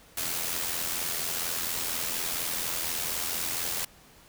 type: noise with amplitude modulation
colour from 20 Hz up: white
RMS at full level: -29 dBFS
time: 0.17-3.85 s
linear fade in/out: 5 ms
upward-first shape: sine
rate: 84.2 Hz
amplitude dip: 50%
effects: pink hiss -55 dBFS RMS until 4.28 s